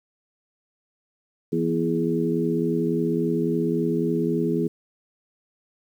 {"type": "harmonic tone with a mistuned harmonic", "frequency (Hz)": 83.6, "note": "E2", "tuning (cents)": 25, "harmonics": [2, 3, 4, 5], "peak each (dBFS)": [-26, -26, -26, -26], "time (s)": [1.52, 4.68], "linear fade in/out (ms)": 10, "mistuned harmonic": 3, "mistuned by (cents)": -51, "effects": ["9-bit"]}